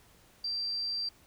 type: tone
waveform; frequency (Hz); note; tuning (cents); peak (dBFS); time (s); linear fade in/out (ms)
sine; 4703; D8; +2; -31; 0.44-1.09; 5
effects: pink hiss -61 dBFS RMS until 1.26 s